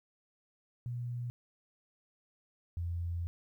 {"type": "tone pair in turn", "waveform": "sine", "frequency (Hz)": [121.2, 85.7], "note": ["B2", "F2"], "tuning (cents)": [-32, -32], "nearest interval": "tritone", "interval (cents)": 600, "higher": "first", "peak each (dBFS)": [-35, -33], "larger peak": "second", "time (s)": [[0.86, 1.3], [2.77, 3.27]], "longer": "second", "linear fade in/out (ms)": 0, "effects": ["12-bit"]}